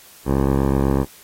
10% pulse tone with low-pass filter, 68 Hz, C#2, 33 cents flat, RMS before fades -18 dBFS, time 0.25-1.06 s, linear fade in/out 50 ms, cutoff 840 Hz, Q 0.89, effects white hiss -46 dBFS RMS until 1.23 s + AAC 48 kbps

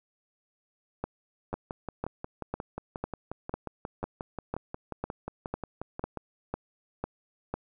two click trains, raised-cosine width 1 ms, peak -17 / -21 dBFS, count 14 / 27, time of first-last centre 1.04-7.54 / 1.53-6.173 s, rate 2 / 5.6 Hz, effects none

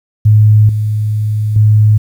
sine tone with level steps, 106.8 Hz, G#2, 49 cents sharp, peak -3 / -11 / -4 dBFS, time 0.25-1.98 s, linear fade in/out 10 ms, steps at 0.69 / 1.56 s, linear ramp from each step 2 ms, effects 7-bit

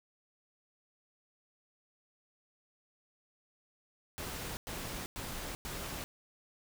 pink noise bursts, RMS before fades -41 dBFS, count 4, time 4.18-6.04 s, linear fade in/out 0 ms, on 390 ms, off 100 ms, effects none

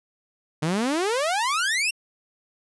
sawtooth exponential sweep, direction up, 147 to 2805 Hz, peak -18 dBFS, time 0.62-1.91 s, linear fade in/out 10 ms, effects resampled to 24000 Hz

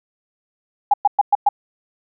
sine tone bursts, 817 Hz, G#5, 29 cents flat, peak -9 dBFS, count 5, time 0.91-1.49 s, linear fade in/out 5 ms, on 28 ms, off 110 ms, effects none

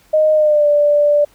sine tone with pitch glide, 619 to 587 Hz, D#5 to D5, -9 to -1 cents, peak -9 dBFS, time 0.13-1.25 s, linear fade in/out 10 ms, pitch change -92 cents, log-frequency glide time 0.33-0.67 s, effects pink hiss -52 dBFS RMS until 1.34 s

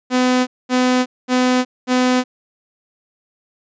sawtooth tone bursts, 252.4 Hz, B3, 38 cents sharp, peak -9 dBFS, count 4, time 0.1-2.24 s, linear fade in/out 50 ms, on 370 ms, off 220 ms, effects resampled to 16000 Hz

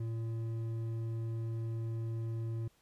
triangle tone with hard clipping, 113.7 Hz, A#2, 43 cents flat, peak -36 dBFS, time 0-2.68 s, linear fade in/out 5 ms, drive 10 dB, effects pink hiss -70 dBFS RMS until 2.81 s + resampled to 32000 Hz

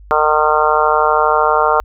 harmonic tone, 152.7 Hz, D#3, 32 cents flat, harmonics 3 / 4 / 5 / 6 / 7 / 8 / 9, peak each -18 / -18 / -18 / -18 / -18 / -18 / -18 dBFS, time 0.11-1.8 s, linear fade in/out 0 ms, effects added 50 Hz sine -36 dBFS peak until 1.84 s

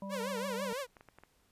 harmonic tone, 196 Hz, G3, in tune, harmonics 1 / 3 / 5, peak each -40 / -45 / -47 dBFS, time 0.02-0.73 s, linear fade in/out 2 ms
sawtooth tone with vibrato, 510 Hz, C5, 44 cents flat, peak -32 dBFS, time 0.09-0.87 s, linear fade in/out 50 ms, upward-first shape triangle, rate 6 Hz, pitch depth 240 cents each way
clicks, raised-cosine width 0.5 ms, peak -38 dBFS, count 5, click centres 0.968 / 1.009 / 1.087 / 1.186 / 1.236 s
effects pink hiss -71 dBFS RMS until 1.51 s + resampled to 32000 Hz

